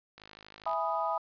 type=click train; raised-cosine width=0.2 ms; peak=-31 dBFS; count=30; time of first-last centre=0.18-0.732 s; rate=52.5 Hz
type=chord; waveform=sine; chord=E major seventh; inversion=none; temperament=equal; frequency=659.3 / 830.6 / 987.8 / 1244.5 Hz; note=E5 / G#5 / B5 / D#6; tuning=0 / 0 / 0 / 0 cents; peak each=-34 dBFS; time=0.66-1.18 s; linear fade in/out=5 ms
effects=resampled to 11025 Hz + 10-bit